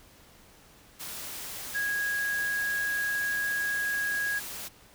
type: tone in noise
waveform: sine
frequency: 1650 Hz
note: G#6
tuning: 12 cents flat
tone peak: -27 dBFS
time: 1.74-4.4 s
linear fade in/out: 20 ms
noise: white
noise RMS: -39 dBFS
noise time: 0.99-4.69 s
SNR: +9 dB
effects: pink hiss -56 dBFS RMS until 4.94 s